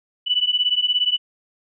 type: beating tone pair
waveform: sine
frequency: 2960 / 2977 Hz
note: F#7 / F#7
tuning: 0 / +10 cents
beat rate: 17 Hz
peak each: -20 dBFS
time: 0.26-1.18 s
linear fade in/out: 20 ms
effects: none